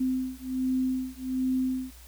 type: beating tone pair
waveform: sine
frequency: 257.6 / 258.9 Hz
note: C4 / C4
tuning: -27 / -18 cents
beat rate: 1.3 Hz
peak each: -29 dBFS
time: 0-1.91 s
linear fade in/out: 10 ms
effects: added 60 Hz sine -48 dBFS peak until 2.07 s + white hiss -53 dBFS RMS until 2.07 s